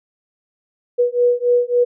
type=beating tone pair; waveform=sine; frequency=485 / 488.6 Hz; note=B4 / B4; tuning=-31 / -19 cents; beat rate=3.6 Hz; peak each=-16 dBFS; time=0.98-1.85 s; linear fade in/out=20 ms; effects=none